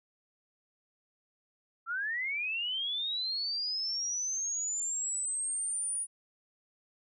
sine linear sweep, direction up, 1318.5 to 9700 Hz, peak -31 dBFS, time 1.86-6.07 s, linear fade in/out 50 ms, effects none

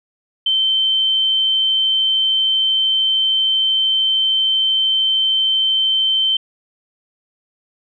sine tone with amplitude modulation, 3100 Hz, G7, 20 cents flat, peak -12 dBFS, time 0.46-6.37 s, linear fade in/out 5 ms, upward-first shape sine, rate 113 Hz, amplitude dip 25%, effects none

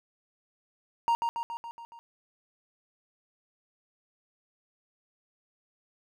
triangle tone with echo, 932.3 Hz, A#5, in tune, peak -20 dBFS, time 1.08-1.15 s, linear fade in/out 0 ms, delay 140 ms, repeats 6, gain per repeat -4 dB, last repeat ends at 1.99 s, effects none

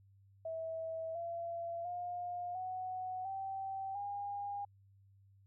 sine tone with pitch steps, 650 / 679.2 / 709.6 / 741.5 / 774.8 / 809.5 Hz, E5 / F5 / F5 / F#5 / G5 / G#5, -24 / -48 / +27 / +4 / -20 / -45 cents, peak -38 dBFS, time 0.45-4.65 s, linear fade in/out 5 ms, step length 700 ms, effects added 98 Hz sine -62 dBFS peak until 5.46 s

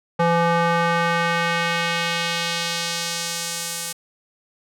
square tone with band-pass filter sweep, 169.5 Hz, E3, 49 cents sharp, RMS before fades -22 dBFS, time 0.19-3.93 s, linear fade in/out 10 ms, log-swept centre 810 to 9600 Hz, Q 1, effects none

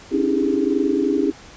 sine tone cluster, 270.3 / 293.2 / 323.5 / 400.1 / 421.4 Hz, C#4 / D4 / E4 / G4 / G#4, -44 / -3 / -32 / +35 / +25 cents, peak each -22 / -23 / -22 / -22 / -28 dBFS, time 0.11-1.32 s, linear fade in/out 20 ms, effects pink hiss -43 dBFS RMS until 1.56 s + resampled to 16000 Hz

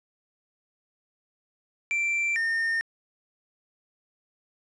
triangle tone pair in turn, 2349 / 1823.2 Hz, D7 / A#6, 0 / -39 cents, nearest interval major third, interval 439 cents, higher first, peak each -22 dBFS, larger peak neither, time 1.91-2.36 / 2.36-2.81 s, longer neither, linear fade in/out 0 ms, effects resampled to 22050 Hz + 10-bit

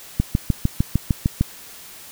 click train, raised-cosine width 5 ms, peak -4 dBFS, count 9, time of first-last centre 0.2-1.41 s, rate 6.61 Hz, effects white hiss -41 dBFS RMS until 2.11 s

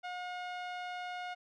sawtooth tone with low-pass filter, 720 Hz, F#5, 47 cents flat, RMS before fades -41 dBFS, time 0.03-1.35 s, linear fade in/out 20 ms, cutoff 3100 Hz, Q 0.96, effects none

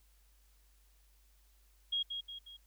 sine tone with echo, 3278 Hz, G#7, 23 cents flat, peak -31 dBFS, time 1.92-2.03 s, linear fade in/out 10 ms, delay 180 ms, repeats 3, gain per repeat -6 dB, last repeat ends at 2.57 s, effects added 50 Hz sine -64 dBFS peak until 2.66 s + white hiss -72 dBFS RMS until 2.66 s

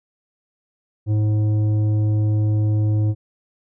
sine tone with tanh clipping, 106.4 Hz, G#2, 42 cents sharp, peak -17 dBFS, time 1.06-3.15 s, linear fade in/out 50 ms, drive 9 dB, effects none

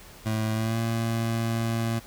25% pulse tone with pitch glide, 109.7 to 114.42 Hz, A2 to A#2, -5 to -32 cents, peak -21 dBFS, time 0.25-2 s, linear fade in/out 20 ms, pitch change +73 cents, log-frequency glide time 0.53-0.78 s, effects added 40 Hz sine -53 dBFS peak until 2.06 s + pink hiss -48 dBFS RMS until 2.06 s

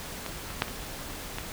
clicks, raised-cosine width 0.3 ms, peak -18 / -24 / -7 / -21 / -17 dBFS, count 5, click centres 0.263 / 0.504 / 0.621 / 0.682 / 1.385 s, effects pink hiss -39 dBFS RMS until 1.52 s

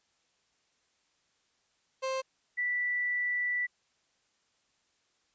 30% pulse / sine tone pair in turn, 527 / 1966.8 Hz, C5 / B6, +12 / -8 cents, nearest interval octave + major seventh, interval 2280 cents, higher second, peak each -28 / -28 dBFS, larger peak neither, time 2.02-2.22 / 2.57-3.67 s, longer second, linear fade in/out 20 ms, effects white hiss -73 dBFS RMS until 5.34 s + resampled to 16000 Hz

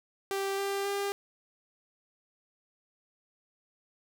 sawtooth tone with pitch steps, 392 / 396.1 / 400.2 Hz, G4 / G4 / G4, 0 / +18 / +36 cents, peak -26 dBFS, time 0.31-1.12 s, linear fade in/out 0 ms, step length 270 ms, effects none

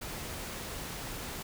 pink noise, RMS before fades -40 dBFS, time 0.01-1.43 s, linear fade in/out 10 ms, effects none

